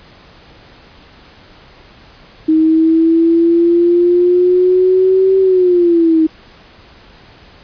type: exponential two-way sweep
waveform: sine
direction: up then down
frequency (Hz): 314.7 to 383.7 to 314.7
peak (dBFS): -7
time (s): 2.48-6.27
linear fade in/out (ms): 10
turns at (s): 5.39
effects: pink hiss -42 dBFS RMS until 7.63 s + resampled to 11025 Hz